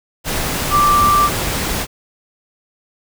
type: tone in noise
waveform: sine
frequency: 1174.7 Hz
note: D6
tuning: in tune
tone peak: -10 dBFS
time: 0.7-1.3 s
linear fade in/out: 50 ms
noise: pink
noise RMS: -20 dBFS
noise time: 0.24-1.87 s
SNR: +7 dB
effects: none